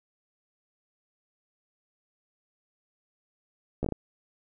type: slowing click train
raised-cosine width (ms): 2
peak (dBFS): -16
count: 5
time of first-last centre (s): 3.83-3.923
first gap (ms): 14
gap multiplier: 1.35
effects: none